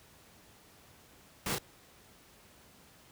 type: noise with echo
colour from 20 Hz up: pink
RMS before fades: -34 dBFS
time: 1.46-1.55 s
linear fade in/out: 2 ms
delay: 34 ms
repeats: 1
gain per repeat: -2 dB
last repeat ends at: 1.584 s
effects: pink hiss -59 dBFS RMS until 3.11 s + high-pass 60 Hz 12 dB/octave